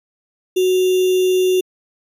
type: tone with sample-and-hold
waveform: sine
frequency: 370 Hz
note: F#4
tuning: in tune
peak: -12 dBFS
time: 0.56-1.61 s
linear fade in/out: 10 ms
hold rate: 3150 Hz
effects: AAC 48 kbps